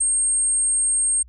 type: tone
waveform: sine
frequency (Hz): 8530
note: C9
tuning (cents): +32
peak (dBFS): -17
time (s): 0-1.23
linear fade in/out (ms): 10
effects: added 60 Hz sine -44 dBFS peak until 1.28 s